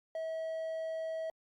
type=tone; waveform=triangle; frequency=645 Hz; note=E5; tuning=38 cents flat; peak=-33 dBFS; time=0.15-1.3 s; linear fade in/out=2 ms; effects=Opus 48 kbps